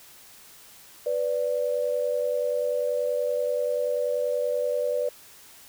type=tone pair together; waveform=sine; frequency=493.9 / 584.3 Hz; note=B4 / D5; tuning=0 / -9 cents; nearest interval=minor third; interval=291 cents; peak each=-26 dBFS; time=1.06-5.09 s; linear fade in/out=5 ms; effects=white hiss -50 dBFS RMS until 5.68 s